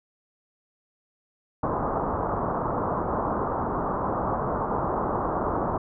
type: low-pass noise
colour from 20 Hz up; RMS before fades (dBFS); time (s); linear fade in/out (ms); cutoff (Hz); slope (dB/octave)
white; -27; 1.63-5.78; 5; 1200; 48
effects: none